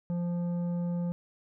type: tone with tanh clipping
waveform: sine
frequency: 174 Hz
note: F3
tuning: 6 cents flat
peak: -30 dBFS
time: 0.1-1.12 s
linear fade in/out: 0 ms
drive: 9 dB
effects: none